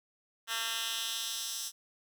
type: tone with high-pass filter sweep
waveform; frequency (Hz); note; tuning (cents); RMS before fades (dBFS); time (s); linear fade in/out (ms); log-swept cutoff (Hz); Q
10% pulse; 227.4; A#3; -43; -36; 0.47-1.72; 50; 2000 to 5700; 1.4
effects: none